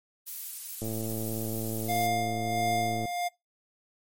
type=noise; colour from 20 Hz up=violet; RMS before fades=-36 dBFS; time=0.26-2.08 s; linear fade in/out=20 ms
type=click train; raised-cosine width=2 ms; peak=-22 dBFS; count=249; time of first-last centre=0.82-3.054 s; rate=111 Hz
type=tone with tremolo; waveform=square; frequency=705 Hz; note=F5; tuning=16 cents sharp; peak=-26 dBFS; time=1.88-3.29 s; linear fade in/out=20 ms; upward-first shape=sine; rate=1.5 Hz; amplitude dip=55%
effects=noise-tail reverb RT60 0.2 s tail -22 dB re dry + MP3 64 kbps